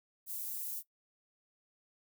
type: high-pass noise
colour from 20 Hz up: white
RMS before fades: -40 dBFS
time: 0.26-0.83 s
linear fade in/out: 50 ms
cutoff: 12000 Hz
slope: 12 dB/octave
effects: noise-tail reverb RT60 0.1 s tail -18 dB re dry